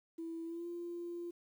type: tone with pitch glide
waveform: sine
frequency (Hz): 330 to 345.2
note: E4 to F4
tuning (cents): +2 to -20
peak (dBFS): -39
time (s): 0.18-1.31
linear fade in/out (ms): 10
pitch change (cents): +78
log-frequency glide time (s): 0.45-0.67
effects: tanh soft clip ceiling -35 dBFS + 11-bit